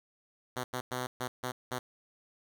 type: tone bursts at uneven times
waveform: 5% pulse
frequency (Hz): 126.2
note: B2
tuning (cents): +38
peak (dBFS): -22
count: 6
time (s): 0.56-0.64 / 0.73-0.81 / 0.91-1.07 / 1.2-1.28 / 1.43-1.52 / 1.71-1.79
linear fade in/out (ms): 10
effects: none